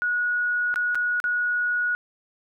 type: tone with dropouts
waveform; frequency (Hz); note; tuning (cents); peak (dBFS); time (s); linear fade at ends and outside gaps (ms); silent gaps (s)
sine; 1457; F#6; -27; -21; 0.02-1.95; 0; 0.741-0.759 / 0.947-0.954 / 1.201-1.241
effects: none